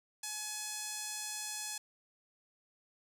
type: tone with band-pass filter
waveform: sawtooth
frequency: 848 Hz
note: G#5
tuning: 36 cents sharp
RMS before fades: -41 dBFS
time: 0.23-1.78 s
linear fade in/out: 5 ms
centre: 7700 Hz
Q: 1.4
effects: none